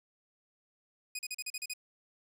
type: tone bursts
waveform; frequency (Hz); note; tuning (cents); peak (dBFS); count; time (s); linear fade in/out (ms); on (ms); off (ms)
15% pulse; 2489; D#7; 0; -29; 8; 1.15-1.736; 5; 40; 38
effects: none

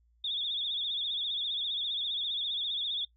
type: tone with vibrato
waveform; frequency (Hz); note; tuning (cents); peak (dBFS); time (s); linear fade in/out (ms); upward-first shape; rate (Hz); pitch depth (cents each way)
sine; 3520; A7; 0; -30; 0.24-3.05; 5; triangle; 15; 120
effects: noise-tail reverb RT60 0.1 s tail -20 dB re dry + added 58 Hz sine -64 dBFS peak until 3.16 s

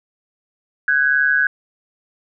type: tone pair together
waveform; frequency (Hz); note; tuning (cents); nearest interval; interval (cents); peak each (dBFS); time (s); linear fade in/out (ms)
sine; 1506.3 / 1648; F#6 / G#6; +31 / -14; major second; 155; -16; 0.88-1.47; 2
effects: none

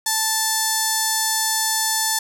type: tone with notch filter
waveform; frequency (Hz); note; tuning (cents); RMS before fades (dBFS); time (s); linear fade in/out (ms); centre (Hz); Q
5% pulse; 880; A5; 0; -21; 0.06-2.19; 5; 2700; 1.4
effects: none

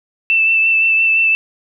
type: tone with vibrato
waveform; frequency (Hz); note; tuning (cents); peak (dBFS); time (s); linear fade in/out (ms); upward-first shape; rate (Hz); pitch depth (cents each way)
sine; 2656; E7; +12; -10; 0.3-1.35; 0; sine; 5.8; 18
effects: none

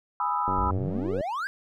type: chord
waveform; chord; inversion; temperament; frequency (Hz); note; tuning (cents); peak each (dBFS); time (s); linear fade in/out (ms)
sine; E major seventh; first; equal; 830.6 / 987.8 / 1244.5 / 1318.5; G#5 / B5 / D#6 / E6; 0 / 0 / 0 / 0; -31 / -27 / -31 / -31; 0.2-0.71; 2
type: click train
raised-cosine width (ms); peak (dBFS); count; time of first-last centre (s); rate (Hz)
2; -20; 70; 0.48-1.209; 94.7
type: exponential sweep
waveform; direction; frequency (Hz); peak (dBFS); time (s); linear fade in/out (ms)
triangle; up; 48.61 to 1661.2; -26; 0.58-1.47; 0
effects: none

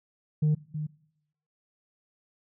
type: tone with echo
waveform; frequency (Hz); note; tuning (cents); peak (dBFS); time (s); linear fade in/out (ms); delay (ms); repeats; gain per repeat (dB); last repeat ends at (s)
sine; 152.3; D#3; -37; -18; 0.42-0.55; 10; 320; 1; -11; 0.87
effects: noise-tail reverb RT60 0.8 s tail -22 dB re dry + tanh soft clip ceiling -19 dBFS

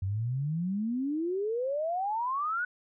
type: exponential sweep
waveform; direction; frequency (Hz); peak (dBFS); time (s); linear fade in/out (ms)
sine; up; 91.9 to 1500; -28; 0.02-2.65; 5
effects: none

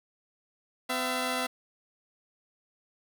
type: tone pair together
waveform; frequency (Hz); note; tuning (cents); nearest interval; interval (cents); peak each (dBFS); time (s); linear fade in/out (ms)
10% pulse; 254.1 / 672.7; B3 / E5; +49 / +35; octave + perfect fourth; 1686; -23; 0.89-1.47; 10
effects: none

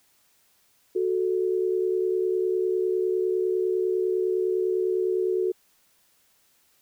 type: tone pair together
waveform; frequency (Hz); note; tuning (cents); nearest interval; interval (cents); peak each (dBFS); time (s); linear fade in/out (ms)
sine; 369.7 / 439.6; F#4 / A4; -1 / -2; minor third; 299; -23 / -27; 0.95-5.52; 10
effects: white hiss -64 dBFS RMS until 6.81 s

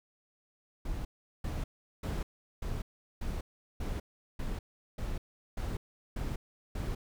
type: noise bursts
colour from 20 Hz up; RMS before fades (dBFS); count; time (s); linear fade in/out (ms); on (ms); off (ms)
brown; -35; 11; 0.85-6.95; 5; 200; 390
effects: none

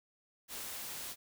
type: noise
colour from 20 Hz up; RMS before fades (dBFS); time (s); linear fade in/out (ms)
white; -43; 0.48-1.16; 50
effects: none

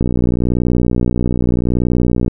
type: click train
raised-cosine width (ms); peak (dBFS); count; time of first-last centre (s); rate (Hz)
3; -3; 139; 0.01-2.28; 60.8
effects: none

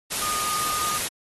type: tone in noise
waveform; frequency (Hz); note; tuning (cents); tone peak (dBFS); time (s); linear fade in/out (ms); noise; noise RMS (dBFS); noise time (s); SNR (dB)
sine; 1226; D#6; -26; -27; 0.21-0.99; 20; white; -27; 0.1-1.09; -3
effects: AAC 32 kbps

